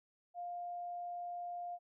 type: tone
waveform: sine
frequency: 703 Hz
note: F5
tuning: 11 cents sharp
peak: -40 dBFS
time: 0.34-1.79 s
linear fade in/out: 50 ms
effects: none